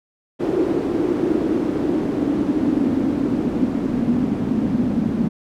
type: noise with band-pass filter sweep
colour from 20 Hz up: pink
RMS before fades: -20 dBFS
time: 0.39-5.29 s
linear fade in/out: 20 ms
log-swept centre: 350 to 220 Hz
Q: 5.2
effects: none